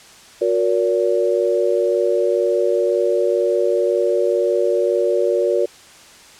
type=tone cluster; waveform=sine; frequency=363.9 / 469 / 571 Hz; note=F#4 / A#4 / D5; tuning=-29 / +11 / -49 cents; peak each=-19 dBFS; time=0.41-5.66 s; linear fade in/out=10 ms; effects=white hiss -44 dBFS RMS until 6.39 s + low-pass 8000 Hz 12 dB/octave